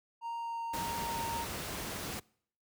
triangle tone with vibrato, 927 Hz, A#5, 10 cents flat, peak -34 dBFS, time 0.21-1.46 s, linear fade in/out 50 ms, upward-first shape triangle, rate 1.7 Hz, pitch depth 8 cents each way
pink noise, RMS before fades -39 dBFS, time 0.73-2.2 s, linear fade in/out 10 ms
effects noise-tail reverb RT60 0.6 s tail -25 dB re dry + high-pass 60 Hz 12 dB/octave

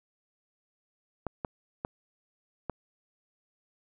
clicks, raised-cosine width 1 ms, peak -18 dBFS, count 4, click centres 1.267 / 1.448 / 1.849 / 2.697 s, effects none

